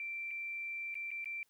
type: tone with dropouts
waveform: sine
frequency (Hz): 2349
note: D7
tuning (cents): 0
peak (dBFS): -38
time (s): 0-1.43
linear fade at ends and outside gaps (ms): 1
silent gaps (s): 0.308-0.311 / 0.943-0.953 / 1.106-1.114 / 1.244-1.257
effects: white hiss -75 dBFS RMS until 1.49 s